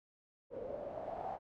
white noise with low-pass filter sweep, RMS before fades -43 dBFS, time 0.5-1.39 s, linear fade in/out 50 ms, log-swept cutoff 500 to 790 Hz, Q 7.7, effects none

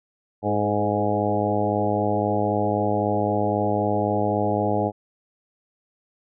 harmonic tone with a mistuned harmonic, 103.83 Hz, G#2, in tune, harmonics 1 / 2 / 3 / 4 / 5 / 6 / 7 / 8, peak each -28 / -28 / -28 / -28 / -28 / -28 / -28 / -28 dBFS, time 0.42-4.92 s, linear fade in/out 50 ms, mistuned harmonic 4, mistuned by +25 cents, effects none

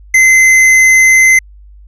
sine tone with tanh clipping, 2057 Hz, C7, 30 cents flat, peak -5 dBFS, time 0.14-1.39 s, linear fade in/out 5 ms, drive 17 dB, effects added 50 Hz sine -34 dBFS peak until 1.87 s + resampled to 22050 Hz

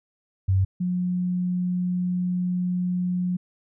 sine tone pair in turn, 95.3 / 179.9 Hz, G2 / F#3, -48 / -48 cents, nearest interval major seventh, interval 1100 cents, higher second, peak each -17 / -22 dBFS, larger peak first, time 0.48-0.65 / 0.8-3.37 s, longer second, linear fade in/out 10 ms, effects none

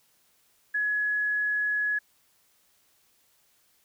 sine tone, 1688 Hz, G#6, 28 cents sharp, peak -24 dBFS, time 0.74-1.99 s, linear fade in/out 10 ms, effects white hiss -66 dBFS RMS until 3.84 s

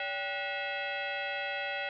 sine tone with frequency modulation, 571 Hz, D5, 49 cents flat, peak -32 dBFS, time 0-1.89 s, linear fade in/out 2 ms, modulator 679 Hz, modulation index 3.8, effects none

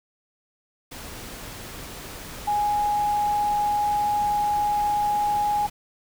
sine tone in noise, 830 Hz, G#5, 1 cent flat, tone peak -20 dBFS, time 2.47-5.67 s, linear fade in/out 10 ms, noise pink, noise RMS -38 dBFS, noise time 0.91-5.7 s, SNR +15 dB, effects none

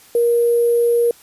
sine tone with sample-and-hold, 472.9 Hz, A#4, 25 cents sharp, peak -12 dBFS, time 0.15-1.11 s, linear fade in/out 2 ms, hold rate 11025 Hz, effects white hiss -47 dBFS RMS until 1.22 s + resampled to 32000 Hz

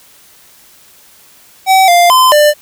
square tone with pitch steps, 763 / 698 / 1027 / 595 Hz, G5 / F5 / C6 / D5, -47 / -1 / -33 / +22 cents, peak -5 dBFS, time 1.66-2.54 s, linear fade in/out 50 ms, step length 220 ms, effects white hiss -43 dBFS RMS until 2.61 s

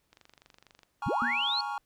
click train, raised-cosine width 0.2 ms, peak -36 dBFS, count 18, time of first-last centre 0.13-0.832 s, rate 24.2 Hz
triangle chord, Bb minor seventh, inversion third, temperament equal, 830.6 / 932.3 / 1108.7 / 1396.9 Hz, Ab5 / Bb5 / Db6 / F6, 0 / 0 / 0 / 0 cents, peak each -33 / -37 / -36 / -38 dBFS, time 1.02-1.78 s, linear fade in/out 2 ms
sine linear sweep, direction up, 51.91 to 4435 Hz, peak -27 dBFS, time 1.06-1.61 s, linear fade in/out 5 ms
sine tone with exponential decay, 239.3 Hz, A#3, 46 cents sharp, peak -29 dBFS, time 1.22-1.49 s, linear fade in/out 0 ms, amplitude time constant 58 ms
effects pink hiss -74 dBFS RMS until 1.85 s

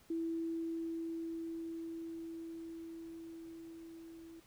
sine tone with level ramp, 329.6 Hz, E4, in tune, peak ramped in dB -34 to -50 dBFS, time 0.1-4.4 s, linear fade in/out 5 ms, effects pink hiss -65 dBFS RMS until 4.46 s

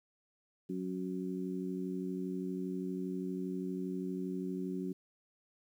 harmonic tone, 92.5 Hz, F#2, in tune, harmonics 2 / 3 / 4, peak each -38 / -40 / -41 dBFS, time 0.69-4.93 s, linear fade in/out 10 ms, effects 11-bit

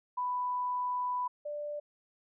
sine tone pair in turn, 992 / 589.8 Hz, B5 / D5, +7 / +7 cents, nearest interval major sixth, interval 900 cents, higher first, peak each -30 / -35 dBFS, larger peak first, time 0.17-1.28 / 1.45-1.8 s, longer first, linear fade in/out 10 ms, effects none

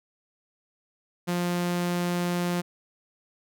sawtooth tone, 175.8 Hz, F3, 12 cents sharp, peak -21 dBFS, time 1.27-2.62 s, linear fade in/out 20 ms, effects none

